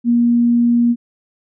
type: tone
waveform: sine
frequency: 237.6 Hz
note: A#3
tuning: 33 cents sharp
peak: -10 dBFS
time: 0.04-0.96 s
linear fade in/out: 50 ms
effects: none